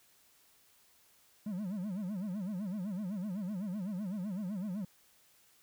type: tone with vibrato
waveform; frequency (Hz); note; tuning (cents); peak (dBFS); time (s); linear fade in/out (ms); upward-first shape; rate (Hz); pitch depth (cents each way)
triangle; 195.4; G3; -5; -33; 1.46-4.85; 5; sine; 7.9; 190
effects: white hiss -66 dBFS RMS until 5.62 s